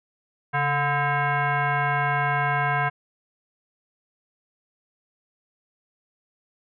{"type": "tone with frequency modulation", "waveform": "sine", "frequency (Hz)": 440, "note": "A4", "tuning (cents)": 0, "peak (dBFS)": -20, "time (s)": [0.53, 2.9], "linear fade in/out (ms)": 20, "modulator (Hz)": 580, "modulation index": 2.7, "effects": []}